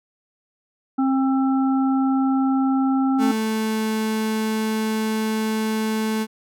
harmonic tone, 266.5 Hz, C4, 32 cents sharp, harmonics 1 / 3 / 5, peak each -17 / -27 / -31 dBFS, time 0.98-3.32 s, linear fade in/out 10 ms
35% pulse tone with pitch glide, 220 to 218.6 Hz, A3 to A3, 0 to -11 cents, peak -19 dBFS, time 3.18-6.27 s, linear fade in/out 50 ms, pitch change -11 cents, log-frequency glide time 3.3-3.89 s
effects none

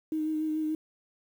sine tone with vibrato, 311.1 Hz, D#4, in tune, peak -27 dBFS, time 0.12-0.75 s, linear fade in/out 2 ms, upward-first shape sine, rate 6.9 Hz, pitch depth 20 cents each way, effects 9-bit

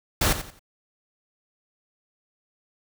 pink noise with echo, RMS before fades -21 dBFS, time 0.21-0.33 s, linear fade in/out 5 ms, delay 88 ms, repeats 3, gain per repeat -11 dB, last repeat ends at 0.594 s, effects none

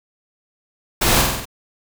pink noise with echo, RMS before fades -17 dBFS, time 1.01-1.22 s, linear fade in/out 10 ms, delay 47 ms, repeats 5, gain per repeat -3 dB, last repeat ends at 1.455 s, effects none

